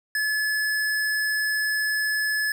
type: tone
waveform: square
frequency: 1716 Hz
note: A6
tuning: 44 cents flat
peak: -23 dBFS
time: 0.15-2.52 s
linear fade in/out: 2 ms
effects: 9-bit